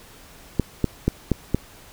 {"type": "clicks", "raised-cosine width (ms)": 3, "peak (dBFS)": -5, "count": 5, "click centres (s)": [0.597, 0.843, 1.08, 1.317, 1.546], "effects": ["pink hiss -47 dBFS RMS until 1.92 s"]}